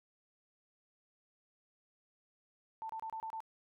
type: tone bursts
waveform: sine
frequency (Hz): 889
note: A5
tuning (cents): +18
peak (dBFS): -39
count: 6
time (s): 2.82-3.404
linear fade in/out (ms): 0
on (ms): 74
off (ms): 28
effects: none